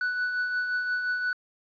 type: tone with tremolo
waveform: triangle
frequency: 1484 Hz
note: F#6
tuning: 5 cents sharp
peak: -22 dBFS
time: 0.01-1.33 s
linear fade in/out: 2 ms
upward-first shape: triangle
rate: 5.7 Hz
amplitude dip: 45%
effects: resampled to 11025 Hz + 10-bit